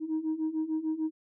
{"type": "beating tone pair", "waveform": "sine", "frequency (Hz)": [311.1, 317.8], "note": ["D#4", "D#4"], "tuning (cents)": [0, 37], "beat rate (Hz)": 6.7, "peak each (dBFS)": [-32, -29], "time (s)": [0, 1.11], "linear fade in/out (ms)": 50, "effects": ["tanh soft clip ceiling -24 dBFS"]}